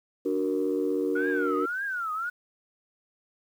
sine chord, D augmented, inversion none, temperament equal, 293.7 / 370 / 466.2 Hz, D4 / F#4 / A#4, 0 / 0 / 0 cents, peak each -28 dBFS, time 0.25-1.66 s, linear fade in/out 10 ms
sine tone with vibrato, 1427 Hz, F6, 37 cents sharp, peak -28 dBFS, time 1.15-2.3 s, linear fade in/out 10 ms, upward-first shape triangle, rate 1.8 Hz, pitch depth 260 cents each way
effects tanh soft clip ceiling -17 dBFS + 9-bit

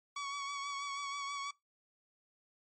sawtooth tone with vibrato, 1126 Hz, C#6, 27 cents sharp, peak -34 dBFS, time 0.16-1.51 s, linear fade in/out 5 ms, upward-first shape triangle, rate 6.2 Hz, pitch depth 34 cents each way, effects noise-tail reverb RT60 0.2 s tail -23 dB re dry + MP3 32 kbps

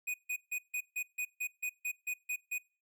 square tone bursts, 2484 Hz, D#7, 3 cents flat, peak -34 dBFS, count 12, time 0.07-2.584 s, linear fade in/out 10 ms, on 72 ms, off 150 ms, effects noise-tail reverb RT60 0.4 s tail -26 dB re dry

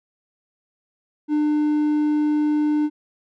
triangle tone, 300 Hz, D4, 37 cents sharp, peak -15 dBFS, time 1.28-2.9 s, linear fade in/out 50 ms, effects none

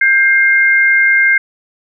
sine tone pair together, 1586 / 2117 Hz, G6 / C7, +20 / +20 cents, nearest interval perfect fourth, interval 500 cents, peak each -10 dBFS, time 0.01-1.38 s, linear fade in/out 5 ms, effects none

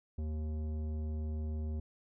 triangle tone with tanh clipping, 77.2 Hz, D#2, 13 cents flat, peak -36 dBFS, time 0.18-1.8 s, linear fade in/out 5 ms, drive 17 dB, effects none

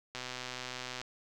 click train, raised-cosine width 0.2 ms, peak -22 dBFS, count 110, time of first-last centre 0.15-1.015 s, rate 126 Hz, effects none

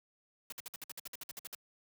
white noise bursts, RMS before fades -44 dBFS, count 14, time 0.5-1.55 s, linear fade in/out 2 ms, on 23 ms, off 56 ms, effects high-pass 100 Hz 12 dB/octave

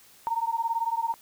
sine beating tone pair, 910 / 928 Hz, A#5 / A#5, -42 / -8 cents, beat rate 18 Hz, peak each -28 / -28 dBFS, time 0.27-1.14 s, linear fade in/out 0 ms, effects white hiss -55 dBFS RMS until 1.21 s

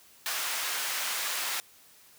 pink high-pass noise, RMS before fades -32 dBFS, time 0.26-1.6 s, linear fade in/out 0 ms, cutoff 1200 Hz, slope 12 dB/octave, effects white hiss -57 dBFS RMS until 2.18 s + high-pass 60 Hz 12 dB/octave

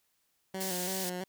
15% pulse tone with vibrato, 185 Hz, F#3, in tune, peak -29 dBFS, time 0.54-1.24 s, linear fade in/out 5 ms, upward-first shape square, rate 3 Hz, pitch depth 45 cents each way
pink high-pass noise, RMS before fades -37 dBFS, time 0.6-1.1 s, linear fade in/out 10 ms, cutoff 4600 Hz, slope 12 dB/octave
effects white hiss -75 dBFS RMS until 1.28 s

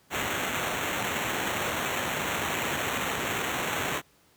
white noise with sample-and-hold, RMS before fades -30 dBFS, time 0.1-4.02 s, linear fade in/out 50 ms, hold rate 4900 Hz, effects pink hiss -62 dBFS RMS until 4.36 s + high-pass 80 Hz 12 dB/octave

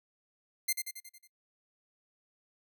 5% pulse tone with echo, 2093 Hz, C7, in tune, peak -17 dBFS, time 0.68-0.73 s, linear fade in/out 10 ms, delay 91 ms, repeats 6, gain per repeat -5 dB, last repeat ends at 1.276 s, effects noise-tail reverb RT60 0.1 s tail -26 dB re dry

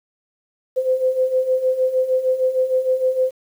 sine beating tone pair, 511 / 517.5 Hz, C5 / C5, -41 / -19 cents, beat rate 6.5 Hz, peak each -22 / -17 dBFS, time 0.76-3.31 s, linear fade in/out 20 ms, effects 8-bit

